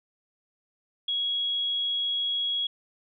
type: tone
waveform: sine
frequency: 3322 Hz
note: G#7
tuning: in tune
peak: -25 dBFS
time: 1.08-2.67 s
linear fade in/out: 5 ms
effects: none